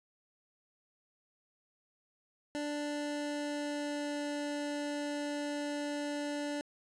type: tone with pitch glide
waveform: 25% pulse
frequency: 293.7 to 291.5 Hz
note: D4 to D4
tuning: 0 to -13 cents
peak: -31 dBFS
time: 2.55-6.61 s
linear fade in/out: 0 ms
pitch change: -13 cents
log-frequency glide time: 2.7-4.24 s
effects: resampled to 22050 Hz

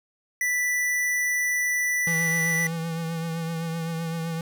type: tone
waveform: square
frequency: 1975.5 Hz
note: B6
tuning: in tune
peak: -23 dBFS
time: 0.41-2.67 s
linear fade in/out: 2 ms
type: tone with vibrato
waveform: square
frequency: 164.81 Hz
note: E3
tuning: in tune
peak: -28 dBFS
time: 2.07-4.41 s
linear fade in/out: 2 ms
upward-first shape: triangle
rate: 7.8 Hz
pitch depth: 38 cents each way
effects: none

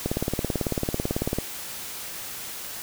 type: click train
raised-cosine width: 2 ms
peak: -11 dBFS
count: 25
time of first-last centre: 0.06-1.386 s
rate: 18.1 Hz
effects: white hiss -36 dBFS RMS until 2.82 s

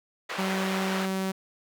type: band-pass noise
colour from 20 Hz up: white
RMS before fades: -34 dBFS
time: 0.29-1.06 s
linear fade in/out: 10 ms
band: 450 to 2200 Hz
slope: 12 dB/octave
type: tone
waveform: sawtooth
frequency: 190.5 Hz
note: G3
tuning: 49 cents flat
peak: -23 dBFS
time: 0.38-1.32 s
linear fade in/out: 10 ms
effects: none

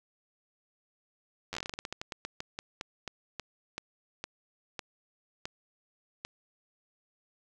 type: slowing click train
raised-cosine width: 0.2 ms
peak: -19 dBFS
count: 26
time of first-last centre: 1.53-6.25 s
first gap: 10 ms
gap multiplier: 1.2
effects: none

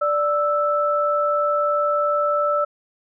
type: tone pair together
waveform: sine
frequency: 587.3 / 1318.5 Hz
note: D5 / E6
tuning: 0 / 0 cents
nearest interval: octave + major second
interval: 1400 cents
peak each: -20 dBFS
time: 0.01-2.65 s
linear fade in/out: 10 ms
effects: none

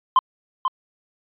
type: tone with echo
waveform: triangle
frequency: 1041 Hz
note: C6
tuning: 9 cents flat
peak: -9 dBFS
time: 0.16-0.19 s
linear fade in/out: 2 ms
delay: 490 ms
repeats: 1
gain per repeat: -7 dB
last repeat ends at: 0.68 s
effects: resampled to 8000 Hz

